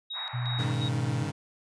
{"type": "tone with tremolo", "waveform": "sine", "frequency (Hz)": 3787, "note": "A#7", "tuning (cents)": 27, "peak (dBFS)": -33, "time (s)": [0.1, 0.89], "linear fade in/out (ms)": 10, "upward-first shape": "square", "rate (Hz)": 2.8, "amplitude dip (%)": 70}
{"type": "band-pass noise", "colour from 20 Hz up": "pink", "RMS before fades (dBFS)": -41, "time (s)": [0.13, 0.75], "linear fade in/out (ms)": 50, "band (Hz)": [720, 2200], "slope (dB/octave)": 48}
{"type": "tone", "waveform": "sine", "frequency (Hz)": 122.1, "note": "B2", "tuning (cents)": -19, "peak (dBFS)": -28, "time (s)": [0.33, 1.24], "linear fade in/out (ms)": 20}
{"type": "chord", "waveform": "25% pulse", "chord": "Ab suspended fourth", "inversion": "none", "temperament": "equal with one note detuned", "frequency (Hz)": [101.22, 138.59, 155.56], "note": ["Ab2", "Db3", "Eb3"], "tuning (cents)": [-44, 0, 0], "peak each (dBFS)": -31, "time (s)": [0.58, 1.32], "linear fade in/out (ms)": 20}
{"effects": ["resampled to 22050 Hz"]}